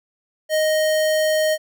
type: tone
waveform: square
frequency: 622.3 Hz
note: D#5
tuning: in tune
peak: -17 dBFS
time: 0.49-1.58 s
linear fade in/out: 50 ms
effects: none